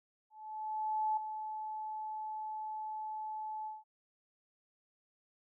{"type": "tone with ADSR envelope", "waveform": "sine", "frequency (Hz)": 864, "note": "A5", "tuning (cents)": -32, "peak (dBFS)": -29, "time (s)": [0.3, 3.84], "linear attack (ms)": 870, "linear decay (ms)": 5, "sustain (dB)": -9, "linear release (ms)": 180, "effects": []}